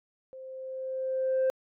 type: tone with level ramp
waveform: sine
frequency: 523.3 Hz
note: C5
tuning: in tune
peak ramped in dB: -42 to -20 dBFS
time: 0.33-1.5 s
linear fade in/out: 0 ms
effects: tanh soft clip ceiling -21 dBFS